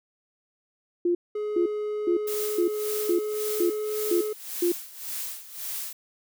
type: tone bursts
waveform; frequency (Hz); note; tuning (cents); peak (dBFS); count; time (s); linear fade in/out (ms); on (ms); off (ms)
sine; 349.2; F4; 0; -20; 8; 1.05-4.72; 5; 100; 410
type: tone with pitch glide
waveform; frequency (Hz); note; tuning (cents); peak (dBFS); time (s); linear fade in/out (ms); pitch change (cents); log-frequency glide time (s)
triangle; 420.9 to 426.3; G#4 to G#4; +23 to +45; -25; 1.35-4.33; 5; +22; 1.83-3.82
type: noise with tremolo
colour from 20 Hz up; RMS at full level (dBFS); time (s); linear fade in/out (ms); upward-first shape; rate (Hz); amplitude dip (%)
blue; -32; 2.27-5.93; 5; sine; 1.8; 80
effects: none